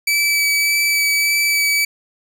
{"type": "tone with vibrato", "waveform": "sawtooth", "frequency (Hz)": 2300, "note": "D7", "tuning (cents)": -37, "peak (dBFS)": -11, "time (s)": [0.07, 1.85], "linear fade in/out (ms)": 5, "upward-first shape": "sine", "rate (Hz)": 1.7, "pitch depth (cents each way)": 10, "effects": []}